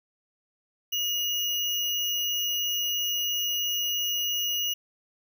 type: tone with sample-and-hold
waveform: sine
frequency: 2877 Hz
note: F#7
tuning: 49 cents flat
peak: -25 dBFS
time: 0.92-4.74 s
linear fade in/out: 10 ms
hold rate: 8820 Hz
effects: none